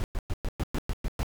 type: noise bursts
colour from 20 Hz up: brown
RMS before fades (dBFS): -28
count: 9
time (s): 0-1.231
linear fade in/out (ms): 0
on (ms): 39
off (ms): 110
effects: none